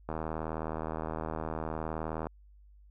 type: click train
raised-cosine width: 1 ms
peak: -21 dBFS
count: 174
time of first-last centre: 0.09-2.269 s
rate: 79.4 Hz
effects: added 50 Hz sine -54 dBFS peak until 2.9 s